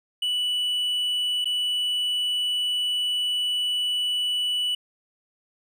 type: tone with dropouts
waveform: triangle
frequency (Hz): 2960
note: F#7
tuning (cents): 0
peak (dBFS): -21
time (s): 0.22-4.75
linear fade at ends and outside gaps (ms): 5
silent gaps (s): 1.445-1.455
effects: none